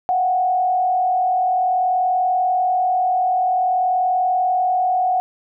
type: tone with frequency modulation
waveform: sine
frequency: 735 Hz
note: F#5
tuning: 12 cents flat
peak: -15 dBFS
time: 0.09-5.2 s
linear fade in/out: 0 ms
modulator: 40.5 Hz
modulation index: 0.54
effects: none